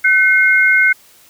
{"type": "tone pair together", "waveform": "sine", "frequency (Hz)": [1516.5, 2142], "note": ["F#6", "C7"], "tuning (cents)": [42, 40], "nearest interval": "tritone", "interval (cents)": 598, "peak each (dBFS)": -11, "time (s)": [0.04, 0.93], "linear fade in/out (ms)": 10, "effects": ["white hiss -47 dBFS RMS until 1.29 s"]}